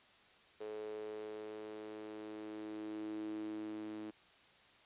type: tone with high-pass filter sweep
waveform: sawtooth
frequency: 107.1 Hz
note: A2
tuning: 46 cents flat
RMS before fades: -45 dBFS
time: 0.6-4.11 s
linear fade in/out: 10 ms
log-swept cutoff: 440 to 290 Hz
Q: 8.1
effects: white hiss -64 dBFS RMS until 4.85 s + resampled to 8000 Hz